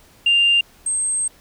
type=tone pair in turn; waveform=sine; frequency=2794 / 8373 Hz; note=F7 / C9; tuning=0 / 0 cents; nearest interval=octave + perfect fifth; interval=1900 cents; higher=second; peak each=-11 / -18 dBFS; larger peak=first; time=0.26-0.61 / 0.86-1.28 s; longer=second; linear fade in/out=5 ms; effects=tanh soft clip ceiling -8 dBFS + pink hiss -51 dBFS RMS until 1.4 s